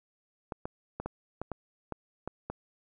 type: clicks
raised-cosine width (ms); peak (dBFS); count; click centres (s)
1; -21; 9; 0.522 / 0.655 / 1 / 1.06 / 1.416 / 1.517 / 1.923 / 2.276 / 2.5
effects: none